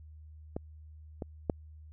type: clicks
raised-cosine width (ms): 2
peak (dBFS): -21 / -23 / -14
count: 3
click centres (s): 0.565 / 1.222 / 1.498
effects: added 77 Hz sine -48 dBFS peak until 1.92 s